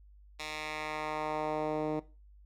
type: tone with band-pass filter sweep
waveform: 10% pulse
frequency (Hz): 153.7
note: D#3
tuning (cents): -21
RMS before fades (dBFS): -35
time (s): 0.39-2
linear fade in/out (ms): 10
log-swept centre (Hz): 3500 to 350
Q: 0.99
effects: noise-tail reverb RT60 0.3 s tail -17 dB re dry + added 50 Hz sine -54 dBFS peak until 2.45 s